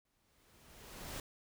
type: noise with exponential growth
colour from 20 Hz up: pink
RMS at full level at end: -42 dBFS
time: 0.05-1.2 s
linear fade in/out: 2 ms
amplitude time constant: 250 ms
effects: none